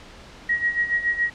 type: tone with tremolo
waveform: sine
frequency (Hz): 1900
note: A#6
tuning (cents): +33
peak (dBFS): -17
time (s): 0.49-1.3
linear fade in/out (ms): 5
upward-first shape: sine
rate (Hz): 7.1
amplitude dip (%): 75
effects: pink hiss -44 dBFS RMS until 1.34 s + low-pass 5000 Hz 12 dB/octave